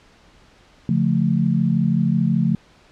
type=chord; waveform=sine; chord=Db augmented; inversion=none; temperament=equal with one note detuned; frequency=141.5 / 174.61 / 220 Hz; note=Db3 / F3 / A3; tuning=+36 / 0 / 0 cents; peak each=-21 / -19 / -20 dBFS; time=0.89-2.55 s; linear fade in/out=2 ms; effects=pink hiss -52 dBFS RMS until 2.91 s + low-pass 5000 Hz 12 dB/octave